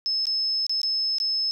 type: tone with dropouts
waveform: sine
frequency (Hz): 5210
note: E8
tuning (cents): -21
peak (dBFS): -22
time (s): 0.06-1.51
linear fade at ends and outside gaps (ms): 0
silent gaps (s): 0.255-0.269 / 0.666-0.695 / 0.816-0.832 / 1.184-1.201
effects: 10-bit